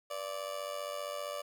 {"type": "tone with amplitude modulation", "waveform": "30% pulse", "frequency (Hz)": 583, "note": "D5", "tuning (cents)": -13, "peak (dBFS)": -31, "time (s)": [0.1, 1.42], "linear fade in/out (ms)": 10, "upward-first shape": "sine", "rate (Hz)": 95.2, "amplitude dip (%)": 75, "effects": ["12-bit"]}